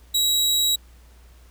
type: tone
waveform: sawtooth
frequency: 3864 Hz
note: B7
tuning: 39 cents flat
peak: -15 dBFS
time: 0.14-0.76 s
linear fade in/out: 10 ms
effects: added 60 Hz sine -47 dBFS peak until 1.5 s + pink hiss -57 dBFS RMS until 1.5 s